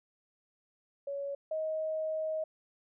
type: tone pair in turn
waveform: sine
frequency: 561 / 629.7 Hz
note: C#5 / D#5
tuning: +21 / +21 cents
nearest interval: major second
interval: 200 cents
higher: second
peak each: -34 / -31 dBFS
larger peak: second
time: 1.07-1.35 / 1.51-2.44 s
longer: second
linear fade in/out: 5 ms
effects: none

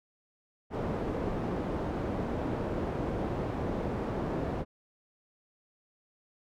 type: low-pass noise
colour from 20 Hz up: white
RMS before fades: -33 dBFS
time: 0.7-4.65 s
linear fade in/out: 50 ms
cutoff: 480 Hz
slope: 12 dB/octave
effects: none

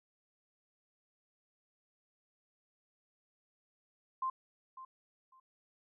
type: tone with echo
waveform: sine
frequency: 1046.5 Hz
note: C6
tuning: in tune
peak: -32 dBFS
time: 4.22-4.3 s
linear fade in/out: 5 ms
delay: 550 ms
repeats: 2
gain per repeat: -14 dB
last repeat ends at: 5.4 s
effects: none

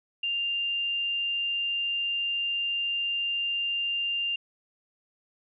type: tone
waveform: sine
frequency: 2794 Hz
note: F7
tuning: in tune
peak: -26 dBFS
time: 0.23-4.36 s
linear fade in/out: 5 ms
effects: none

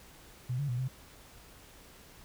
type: tone with pitch steps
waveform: sine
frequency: 125.1 / 143.1 / 122 / 129.9 Hz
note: B2 / D3 / B2 / C3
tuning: +23 / -45 / -21 / -12 cents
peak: -30 dBFS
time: 0.49-0.882 s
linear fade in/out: 10 ms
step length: 98 ms
effects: added 60 Hz sine -64 dBFS peak until 2.24 s + pink hiss -55 dBFS RMS until 2.24 s

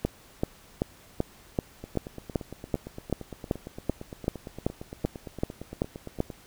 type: two click trains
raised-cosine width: 2 ms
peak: -24 / -11 dBFS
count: 40 / 17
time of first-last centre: 1.84-6.302 / 0.05-6.204 s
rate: 8.74 / 2.6 Hz
effects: pink hiss -54 dBFS RMS until 6.46 s

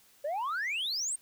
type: exponential sweep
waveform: sine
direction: up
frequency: 553 to 8870 Hz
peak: -28 dBFS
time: 0.24-1.16 s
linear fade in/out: 10 ms
effects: tanh soft clip ceiling -29 dBFS + white hiss -62 dBFS RMS until 1.21 s

